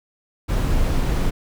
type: noise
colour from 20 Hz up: brown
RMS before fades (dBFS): -19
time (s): 0.48-1.31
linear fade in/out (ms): 20
effects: none